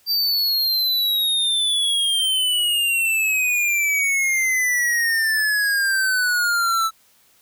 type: exponential sweep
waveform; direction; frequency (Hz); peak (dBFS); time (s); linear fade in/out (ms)
square; down; 4699 to 1312; -18; 0.06-6.91; 50
effects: white hiss -57 dBFS RMS until 7.41 s